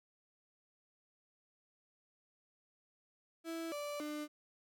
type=tone with pitch steps; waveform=35% pulse; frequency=329.3 / 584 / 299.2 Hz; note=E4 / D5 / D4; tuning=-2 / -10 / +32 cents; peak=-38 dBFS; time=3.44-4.28 s; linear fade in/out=50 ms; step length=280 ms; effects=none